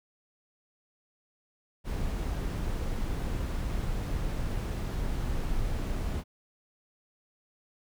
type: noise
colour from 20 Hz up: brown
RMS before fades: -31 dBFS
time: 1.84-6.24 s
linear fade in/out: 50 ms
effects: none